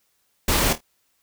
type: noise with echo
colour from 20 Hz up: pink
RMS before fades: -20 dBFS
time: 0.48-0.73 s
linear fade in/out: 5 ms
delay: 26 ms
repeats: 3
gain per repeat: -11 dB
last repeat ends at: 0.808 s
effects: white hiss -68 dBFS RMS until 1.22 s